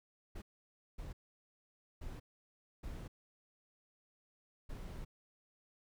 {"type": "noise bursts at uneven times", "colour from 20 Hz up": "brown", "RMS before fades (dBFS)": -45, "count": 5, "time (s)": [[0.35, 0.42], [0.98, 1.13], [2.01, 2.2], [2.83, 3.08], [4.69, 5.05]], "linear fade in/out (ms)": 10, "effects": []}